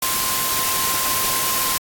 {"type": "tone in noise", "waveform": "sine", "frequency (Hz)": 1049, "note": "C6", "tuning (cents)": 4, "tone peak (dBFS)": -27, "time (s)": [0.02, 1.78], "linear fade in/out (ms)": 5, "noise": "white", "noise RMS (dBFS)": -21, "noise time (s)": [0.02, 1.78], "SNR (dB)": -9, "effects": ["AAC 64 kbps"]}